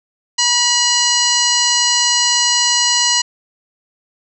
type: harmonic tone with a mistuned harmonic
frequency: 969 Hz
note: B5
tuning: 33 cents flat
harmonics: 1 / 2 / 3 / 4 / 5 / 6 / 7 / 8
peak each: -22 / -22 / -19 / -18 / -20 / -20 / -21 / -23 dBFS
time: 0.38-3.22 s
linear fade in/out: 10 ms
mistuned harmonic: 4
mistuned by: +110 cents
effects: none